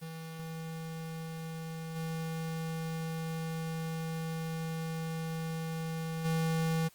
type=tone with level steps; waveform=square; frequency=162.2 Hz; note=E3; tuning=28 cents flat; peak=-39 / -35 / -29 dBFS; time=0.01-6.89 s; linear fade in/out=20 ms; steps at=1.95 / 6.24 s; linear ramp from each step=20 ms; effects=white hiss -61 dBFS RMS until 6.94 s + Opus 24 kbps